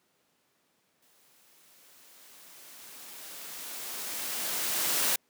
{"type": "noise with exponential growth", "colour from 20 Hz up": "white", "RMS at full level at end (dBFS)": -26, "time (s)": [1.02, 5.16], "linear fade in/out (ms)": 5, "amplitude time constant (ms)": 900, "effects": ["pink hiss -71 dBFS RMS until 5.29 s", "high-pass 200 Hz 12 dB/octave"]}